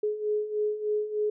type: beating tone pair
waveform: sine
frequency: 420 / 423.3 Hz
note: G#4 / G#4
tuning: +19 / +33 cents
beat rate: 3.3 Hz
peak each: -32 / -27 dBFS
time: 0.03-1.3 s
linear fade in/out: 5 ms
effects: none